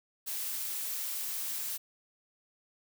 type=noise; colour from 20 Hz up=blue; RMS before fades=-36 dBFS; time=0.26-1.78 s; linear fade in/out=20 ms; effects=none